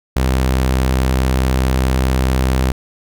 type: tone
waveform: sawtooth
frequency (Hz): 64.7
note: C2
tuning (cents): -19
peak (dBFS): -9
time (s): 0.16-2.72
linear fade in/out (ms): 5
effects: none